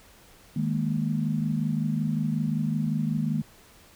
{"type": "chord", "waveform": "sine", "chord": "D# suspended fourth", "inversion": "none", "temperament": "equal", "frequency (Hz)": [155.56, 207.7, 233.1], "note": ["D#3", "G#3", "A#3"], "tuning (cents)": [0, 0, 0], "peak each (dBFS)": [-27, -29, -29], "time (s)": [0.56, 3.42], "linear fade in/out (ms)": 5, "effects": ["pink hiss -54 dBFS RMS until 3.95 s"]}